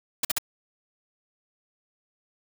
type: noise bursts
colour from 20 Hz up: white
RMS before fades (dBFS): -24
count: 3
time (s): 0.23-0.384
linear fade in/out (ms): 5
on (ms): 20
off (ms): 47
effects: none